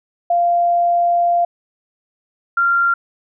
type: tone pair in turn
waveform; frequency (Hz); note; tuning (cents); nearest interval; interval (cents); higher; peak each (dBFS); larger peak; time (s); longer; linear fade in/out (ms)
sine; 694 / 1384.7; F5 / F6; -11 / -15; octave; 1196; second; -12; neither; 0.3-1.45 / 2.57-2.94; first; 5
effects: none